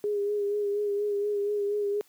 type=tone with vibrato; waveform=sine; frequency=410.1 Hz; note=G#4; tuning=22 cents flat; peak=-25 dBFS; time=0.04-2.01 s; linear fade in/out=0 ms; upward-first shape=sine; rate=4.2 Hz; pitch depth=31 cents each way; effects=white hiss -62 dBFS RMS until 2.08 s + high-pass 150 Hz 12 dB/octave